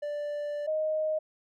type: tone pair in turn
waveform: triangle / sine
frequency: 587.3 / 622.2 Hz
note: D5 / D#5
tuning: 0 / 0 cents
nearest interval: minor second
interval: 100 cents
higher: second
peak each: -29 / -26 dBFS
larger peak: second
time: 0.02-0.67 / 0.67-1.19 s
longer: first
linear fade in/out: 10 ms
effects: none